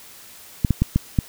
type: clicks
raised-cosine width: 5 ms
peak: -4 dBFS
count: 5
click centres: 0.648 / 0.707 / 0.82 / 0.96 / 1.188 s
effects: white hiss -44 dBFS RMS until 1.28 s